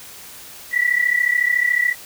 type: tone pair together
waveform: sine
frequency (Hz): 1939.1 / 1973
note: B6 / B6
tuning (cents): -32 / -2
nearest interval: unison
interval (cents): 30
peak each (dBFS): -18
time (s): 0.71-1.95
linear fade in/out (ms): 50
effects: white hiss -39 dBFS RMS until 2.05 s